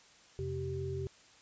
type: tone cluster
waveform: sine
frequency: 88.1 / 132.6 / 387.8 Hz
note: F2 / C3 / G4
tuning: +16 / +23 / -19 cents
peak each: -40 / -39 / -38 dBFS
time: 0.39-1.07 s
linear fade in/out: 0 ms
effects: white hiss -60 dBFS RMS until 1.41 s + resampled to 16000 Hz